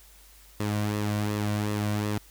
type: tone with flanger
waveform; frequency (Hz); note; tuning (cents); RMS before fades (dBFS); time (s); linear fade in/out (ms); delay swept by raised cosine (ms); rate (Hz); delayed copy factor
sawtooth; 104.6; G#2; +13; -28; 0.6-2.18; 0; 1.3 to 2.4; 2.7; -0.5
effects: added 50 Hz sine -54 dBFS peak until 2.3 s + white hiss -55 dBFS RMS until 2.3 s